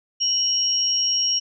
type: tone pair together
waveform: sine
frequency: 2966 / 5590 Hz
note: F#7 / F8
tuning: +4 / +1 cents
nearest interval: major seventh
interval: 1097 cents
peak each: -26 / -19 dBFS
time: 0.2-1.4 s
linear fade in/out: 20 ms
effects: none